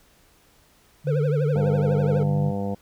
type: tone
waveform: sine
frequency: 146.83 Hz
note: D3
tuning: in tune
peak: -20 dBFS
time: 1.04-2.53 s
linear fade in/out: 50 ms
type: tone with vibrato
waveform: triangle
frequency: 477.4 Hz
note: A#4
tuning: 41 cents sharp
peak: -22 dBFS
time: 1.07-2.23 s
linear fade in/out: 2 ms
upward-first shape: triangle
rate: 12 Hz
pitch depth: 210 cents each way
type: harmonic tone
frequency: 99.6 Hz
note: G2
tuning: 28 cents sharp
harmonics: 1 / 2 / 3 / 4 / 5 / 6 / 7 / 8 / 9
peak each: -32 / -27 / -40 / -39 / -31 / -43 / -36 / -43 / -43 dBFS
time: 1.55-2.75 s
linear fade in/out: 10 ms
effects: pink hiss -58 dBFS RMS until 2.81 s